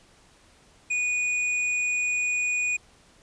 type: tone with hard clipping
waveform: triangle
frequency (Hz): 2465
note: D#7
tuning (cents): -17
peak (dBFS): -25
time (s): 0.9-2.77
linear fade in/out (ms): 10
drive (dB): 12
effects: pink hiss -57 dBFS RMS until 3.22 s + resampled to 22050 Hz